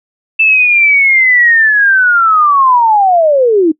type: linear sweep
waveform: sine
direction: down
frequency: 2653 to 300.8 Hz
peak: -5 dBFS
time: 0.39-3.72 s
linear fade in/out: 10 ms
effects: noise-tail reverb RT60 0.1 s tail -21 dB re dry